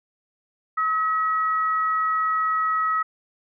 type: tone pair together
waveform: sine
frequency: 1282 / 1920.8 Hz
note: E6 / B6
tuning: -49 / -49 cents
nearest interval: perfect fifth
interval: 700 cents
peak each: -20 / -30 dBFS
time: 0.77-3.03 s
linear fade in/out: 10 ms
effects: none